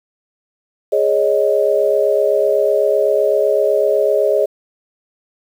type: chord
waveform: sine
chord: Ab suspended fourth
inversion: none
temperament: equal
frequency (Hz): 415.3 / 554.4 / 622.3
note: Ab4 / Db5 / Eb5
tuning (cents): 0 / 0 / 0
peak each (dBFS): -16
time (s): 0.92-4.46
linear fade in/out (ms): 10
effects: 7-bit